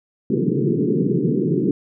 pink band-pass noise, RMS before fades -19 dBFS, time 0.3-1.71 s, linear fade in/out 2 ms, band 130 to 450 Hz, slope 96 dB/octave, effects none

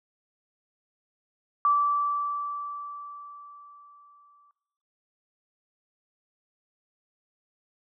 sine tone with exponential decay, 1161 Hz, D6, 20 cents flat, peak -18 dBFS, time 1.65-4.51 s, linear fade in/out 1 ms, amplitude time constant 620 ms, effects noise-tail reverb RT60 0.9 s tail -17 dB re dry

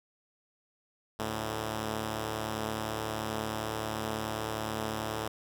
5% pulse tone pair together, 73.42 / 109.44 Hz, D2 / A2, 0 / -9 cents, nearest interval perfect fifth, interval 691 cents, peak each -29 / -22 dBFS, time 1.19-5.28 s, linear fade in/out 5 ms, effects none

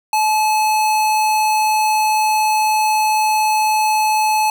square tone, 861 Hz, A5, 38 cents flat, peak -14 dBFS, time 0.13-4.5 s, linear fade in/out 2 ms, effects none

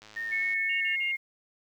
click train, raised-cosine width 0.2 ms, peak -32 dBFS, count 56, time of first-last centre 0.02-0.534 s, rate 107 Hz
sine tone with vibrato, 1816 Hz, A#6, 46 cents flat, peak -31 dBFS, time 0.16-0.96 s, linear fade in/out 10 ms, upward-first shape square, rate 3.8 Hz, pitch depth 19 cents each way
sine tone with pitch glide, 2200 to 2139 Hz, C#7 to C7, -14 to +38 cents, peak -27 dBFS, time 0.31-1.17 s, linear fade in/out 20 ms, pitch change -48 cents, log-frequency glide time 0.77-1.04 s
sine tone bursts, 2794 Hz, F7, in tune, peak -33 dBFS, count 3, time 0.69-1.12 s, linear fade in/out 10 ms, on 120 ms, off 35 ms
effects 10-bit

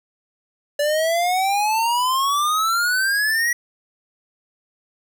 square exponential sweep, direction up, 577 to 1936 Hz, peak -18 dBFS, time 0.79-3.53 s, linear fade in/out 5 ms, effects none

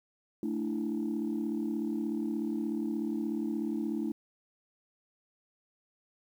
sine chord, A suspended fourth, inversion none, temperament just, 220 / 293.3 / 330 Hz, A3 / D4 / E4, 0 / -2 / +2 cents, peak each -33 / -34 / -34 dBFS, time 0.43-4.12 s, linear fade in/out 2 ms, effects tanh soft clip ceiling -24 dBFS + 10-bit

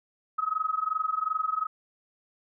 sine tone with amplitude modulation, 1273 Hz, D#6, 39 cents sharp, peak -22 dBFS, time 0.38-1.67 s, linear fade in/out 10 ms, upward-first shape sine, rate 22.7 Hz, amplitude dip 90%, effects none

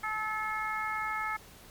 harmonic tone, 432.3 Hz, A4, 31 cents flat, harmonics 2 / 3 / 4 / 5, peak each -37 / -34 / -38 / -37 dBFS, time 0.03-1.37 s, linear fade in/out 10 ms, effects pink hiss -53 dBFS RMS until 1.7 s + MP3 96 kbps

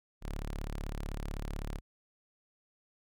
sawtooth tone, 35.85 Hz, D1, 41 cents flat, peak -32 dBFS, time 0.21-1.81 s, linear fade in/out 50 ms, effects none

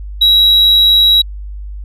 sine tone, 3872 Hz, B7, 35 cents flat, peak -3 dBFS, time 0.21-1.22 s, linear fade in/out 10 ms, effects tanh soft clip ceiling -4 dBFS + added 50 Hz sine -23 dBFS peak until 1.84 s

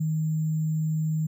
sine tone with sample-and-hold, 156.8 Hz, D#3, 14 cents sharp, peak -23 dBFS, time 0-1.27 s, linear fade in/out 10 ms, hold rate 7350 Hz, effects none

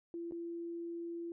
sine tone with dropouts, 339.3 Hz, F4, 50 cents flat, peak -39 dBFS, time 0.14-1.32 s, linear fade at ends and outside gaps 1 ms, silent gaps 0.311-0.321 s, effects none

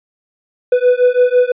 triangle beating tone pair, 493.1 / 499.1 Hz, B4 / B4, -3 / +18 cents, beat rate 6 Hz, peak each -10 dBFS, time 0.72-1.52 s, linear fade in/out 5 ms, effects resampled to 8000 Hz

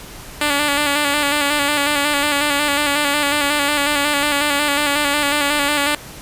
5% pulse tone with vibrato, 289.9 Hz, D4, 22 cents flat, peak -4 dBFS, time 0.41-5.95 s, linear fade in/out 2 ms, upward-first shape square, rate 5.5 Hz, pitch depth 36 cents each way, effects pink hiss -36 dBFS RMS until 6.21 s + resampled to 32000 Hz

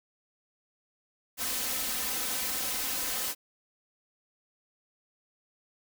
white noise with comb filter, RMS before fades -32 dBFS, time 1.37-3.35 s, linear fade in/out 50 ms, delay 3.9 ms, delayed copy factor +0.85, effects none

